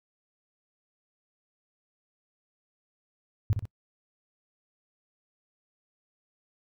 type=tone with echo; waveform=sine; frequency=103.83 Hz; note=G#2; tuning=in tune; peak=-20 dBFS; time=3.5-3.53 s; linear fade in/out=0 ms; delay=62 ms; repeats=2; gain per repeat=-6 dB; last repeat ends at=3.654 s; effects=noise-tail reverb RT60 0.1 s tail -26 dB re dry